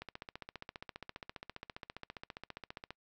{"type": "click train", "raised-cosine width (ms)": 0.3, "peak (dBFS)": -27, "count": 44, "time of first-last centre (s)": [0.02, 2.906], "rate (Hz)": 14.9, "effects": ["noise-tail reverb RT60 0.1 s tail -26 dB re dry"]}